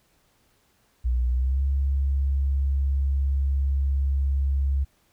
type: tone with pitch glide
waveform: sine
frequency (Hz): 61.1 to 68.58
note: B1 to C#2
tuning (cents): -18 to -18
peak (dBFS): -20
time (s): 1.04-4.85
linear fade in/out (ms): 20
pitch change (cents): +200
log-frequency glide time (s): 1.29-1.63
effects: pink hiss -65 dBFS RMS until 5.12 s